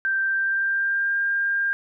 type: tone with pitch glide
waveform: sine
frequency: 1568 to 1601.9 Hz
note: G6 to G6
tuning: 0 to +37 cents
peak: -20 dBFS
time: 0.05-1.73 s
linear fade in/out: 0 ms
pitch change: +37 cents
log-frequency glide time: 0.23-1.17 s
effects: none